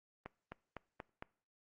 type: accelerating click train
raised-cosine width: 0.5 ms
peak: -29 dBFS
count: 5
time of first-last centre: 0.26-1.225 s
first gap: 260 ms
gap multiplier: 0.95
effects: noise-tail reverb RT60 0.5 s tail -23 dB re dry + Opus 32 kbps